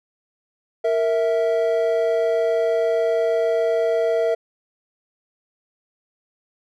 triangle tone pair together, 463.2 / 655 Hz, A#4 / E5, -11 / -11 cents, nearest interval tritone, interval 600 cents, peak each -18 dBFS, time 0.84-4.35 s, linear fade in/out 10 ms, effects none

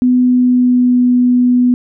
sine tone with pitch glide, 250 to 247.3 Hz, B3 to B3, +21 to +3 cents, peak -7 dBFS, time 0.02-1.74 s, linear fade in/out 0 ms, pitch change -18 cents, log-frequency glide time 0.21-1.05 s, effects none

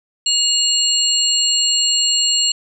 sine tone cluster, 2860 / 4290 / 7430 Hz, F7 / C8 / A#8, +41 / +42 / -7 cents, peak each -18 dBFS, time 0.26-2.52 s, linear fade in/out 5 ms, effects none

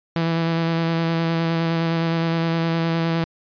sawtooth tone with vibrato, 165.4 Hz, E3, 6 cents sharp, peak -15 dBFS, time 0.16-3.24 s, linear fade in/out 0 ms, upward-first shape square, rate 9.7 Hz, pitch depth 12 cents each way, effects resampled to 11025 Hz

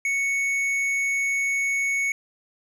sine tone with tanh clipping, 2217 Hz, C#7, in tune, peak -23 dBFS, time 0.05-2.12 s, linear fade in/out 2 ms, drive 9 dB, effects none

